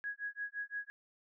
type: tone with tremolo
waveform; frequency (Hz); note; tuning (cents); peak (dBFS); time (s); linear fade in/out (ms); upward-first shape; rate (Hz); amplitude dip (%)
sine; 1661.2; G#6; 0; -35; 0.04-0.9; 0; sine; 5.8; 100
effects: none